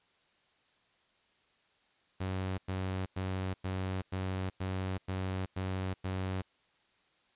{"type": "tone bursts", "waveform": "sawtooth", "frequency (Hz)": 94, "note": "F#2", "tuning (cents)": 28, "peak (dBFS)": -29, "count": 9, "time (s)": [2.2, 6.42], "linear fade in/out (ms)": 10, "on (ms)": 380, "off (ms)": 100, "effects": ["white hiss -70 dBFS RMS until 7.35 s", "resampled to 8000 Hz"]}